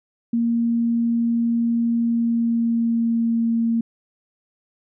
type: tone with pitch glide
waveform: sine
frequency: 233.1 to 229.9 Hz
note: A#3 to A#3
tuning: 0 to -24 cents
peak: -17 dBFS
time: 0.33-3.81 s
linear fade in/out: 5 ms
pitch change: -24 cents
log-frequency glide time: 1.99-3.48 s
effects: none